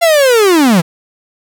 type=linear sweep; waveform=45% pulse; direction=down; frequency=694 to 154.4 Hz; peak=-6 dBFS; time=0.01-0.82 s; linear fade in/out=20 ms; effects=none